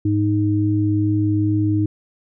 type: tone pair together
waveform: sine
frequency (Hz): 104.51 / 311.1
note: G#2 / D#4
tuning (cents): +11 / 0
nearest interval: octave + perfect fifth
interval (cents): 1889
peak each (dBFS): -18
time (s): 0.05-1.86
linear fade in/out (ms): 5
effects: none